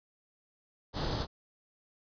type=noise with comb filter; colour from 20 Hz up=pink; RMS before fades=-33 dBFS; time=0.93-1.27 s; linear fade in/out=50 ms; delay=0.21 ms; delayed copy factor=+0.65; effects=resampled to 11025 Hz